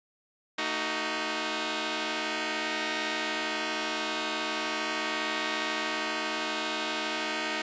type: chord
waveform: 5% pulse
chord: D# diminished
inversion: second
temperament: just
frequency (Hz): 224 / 311.1 / 373.4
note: A3 / D#4 / F#4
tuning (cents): +31 / 0 / +16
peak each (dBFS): -25 / -20 / -24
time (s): 0.58-7.62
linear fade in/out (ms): 5
effects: resampled to 16000 Hz + 9-bit